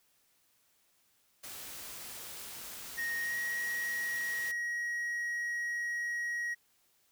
white noise, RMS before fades -45 dBFS, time 1.43-4.52 s, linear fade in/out 10 ms
triangle tone with pitch glide, 1864.7 to 1898.4 Hz, A#6 to A#6, 0 to +31 cents, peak -31 dBFS, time 2.97-6.55 s, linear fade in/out 20 ms, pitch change +31 cents, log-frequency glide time 3.2-3.37 s
effects white hiss -71 dBFS RMS until 7.11 s

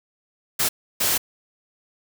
white noise bursts at uneven times, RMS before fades -21 dBFS, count 2, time 0.59-0.69 / 1-1.18 s, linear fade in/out 10 ms, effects none

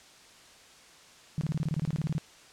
sine tone bursts, 154.7 Hz, D#3, 10 cents flat, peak -26 dBFS, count 15, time 1.38-2.181 s, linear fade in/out 0 ms, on 31 ms, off 24 ms, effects white hiss -54 dBFS RMS until 2.52 s + low-pass 7000 Hz 12 dB/octave

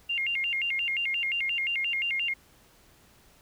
sine tone with vibrato, 2440 Hz, D#7, 34 cents flat, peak -26 dBFS, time 0.09-2.34 s, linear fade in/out 10 ms, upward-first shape square, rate 5.7 Hz, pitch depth 230 cents each way, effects pink hiss -59 dBFS RMS until 3.41 s

